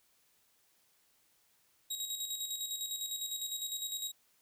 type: tone with tremolo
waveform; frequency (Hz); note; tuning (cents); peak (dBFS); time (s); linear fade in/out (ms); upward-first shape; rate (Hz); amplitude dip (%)
20% pulse; 3811; A#7; +38; -29; 1.9-4.12; 10; square; 9.9; 50
effects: white hiss -71 dBFS RMS until 4.41 s